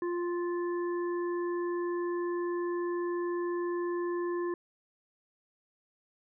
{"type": "harmonic tone", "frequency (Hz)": 349.2, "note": "F4", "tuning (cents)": 0, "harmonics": [1, 3, 5], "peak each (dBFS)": [-30, -40, -46], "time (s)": [0.02, 4.54], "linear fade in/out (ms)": 2, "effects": []}